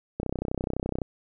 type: click train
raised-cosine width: 2 ms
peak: -15 dBFS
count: 27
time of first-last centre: 0.2-1.018 s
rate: 31.8 Hz
effects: none